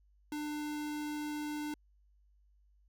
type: tone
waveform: square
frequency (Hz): 298.8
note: D4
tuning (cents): +30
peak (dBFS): -37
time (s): 0.32-1.74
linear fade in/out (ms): 2
effects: added 50 Hz sine -64 dBFS peak until 2.88 s